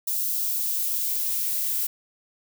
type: noise with high-pass filter sweep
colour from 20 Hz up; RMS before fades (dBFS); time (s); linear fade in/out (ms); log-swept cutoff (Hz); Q
violet; -26; 0.07-1.87; 5; 4100 to 1400; 0.84
effects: none